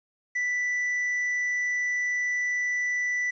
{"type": "tone", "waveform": "triangle", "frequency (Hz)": 1975.5, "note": "B6", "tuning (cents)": 0, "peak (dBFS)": -23, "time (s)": [0.35, 3.31], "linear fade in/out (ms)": 10, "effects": ["resampled to 16000 Hz", "10-bit"]}